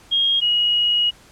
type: tone pair in turn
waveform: sine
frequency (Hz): 3253 / 2896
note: G#7 / F#7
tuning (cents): -37 / -38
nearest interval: major second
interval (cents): 201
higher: first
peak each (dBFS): -15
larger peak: neither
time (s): 0.11-0.41 / 0.41-1.11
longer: second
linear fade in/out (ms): 20
effects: pink hiss -49 dBFS RMS until 1.31 s + low-pass 10000 Hz 12 dB/octave